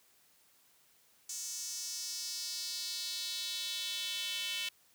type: tone with high-pass filter sweep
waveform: square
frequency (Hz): 203.1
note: G#3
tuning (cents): -38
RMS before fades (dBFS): -39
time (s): 1.29-4.69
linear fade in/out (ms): 5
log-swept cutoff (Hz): 6500 to 2900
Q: 3.3
effects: white hiss -67 dBFS RMS until 4.94 s + high-pass 60 Hz 12 dB/octave